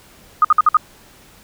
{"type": "tone bursts", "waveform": "sine", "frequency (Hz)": 1238, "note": "D#6", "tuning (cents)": -9, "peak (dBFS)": -7, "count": 5, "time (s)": [0.42, 0.77], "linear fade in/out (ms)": 2, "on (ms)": 26, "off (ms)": 55, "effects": ["pink hiss -47 dBFS RMS until 1.43 s"]}